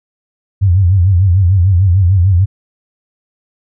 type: tone with vibrato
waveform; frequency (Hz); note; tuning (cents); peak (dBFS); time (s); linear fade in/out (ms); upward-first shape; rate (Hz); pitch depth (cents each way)
sine; 92.5; F#2; 0; -6; 0.61-2.46; 20; sine; 6.7; 140
effects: none